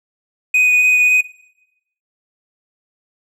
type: tone with vibrato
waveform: triangle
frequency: 2489 Hz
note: D#7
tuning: in tune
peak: -9 dBFS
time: 0.54-1.21 s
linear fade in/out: 5 ms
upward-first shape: sine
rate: 3.7 Hz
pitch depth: 9 cents each way
effects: noise-tail reverb RT60 0.8 s tail -17 dB re dry